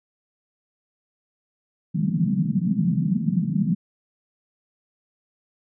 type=band-pass noise; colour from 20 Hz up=white; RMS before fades=-22 dBFS; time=1.94-3.75 s; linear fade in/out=20 ms; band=150 to 210 Hz; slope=48 dB/octave; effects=none